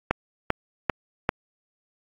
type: click train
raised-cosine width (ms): 0.5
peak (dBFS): -5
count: 4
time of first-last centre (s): 0.11-1.291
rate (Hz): 2.54
effects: AAC 64 kbps